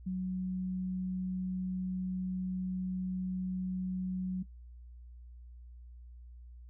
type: tone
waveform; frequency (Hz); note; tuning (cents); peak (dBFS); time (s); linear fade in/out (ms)
sine; 185; F#3; 0; -32; 0.06-4.43; 10
effects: noise-tail reverb RT60 0.1 s tail -18 dB re dry + added 60 Hz sine -48 dBFS peak until 6.69 s